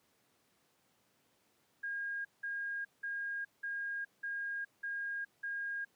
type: tone bursts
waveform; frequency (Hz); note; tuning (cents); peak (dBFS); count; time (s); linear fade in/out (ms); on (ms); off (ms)
sine; 1624; G#6; -39; -36; 7; 1.83-5.85; 10; 420; 180
effects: pink hiss -73 dBFS RMS until 5.95 s + high-pass 150 Hz 12 dB/octave